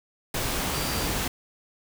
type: tone in noise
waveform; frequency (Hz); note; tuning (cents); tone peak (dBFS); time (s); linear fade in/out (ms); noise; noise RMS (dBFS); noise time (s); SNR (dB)
sine; 4699; D8; 0; -37; 0.74-1.07; 5; pink; -28; 0.34-1.28; -12
effects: none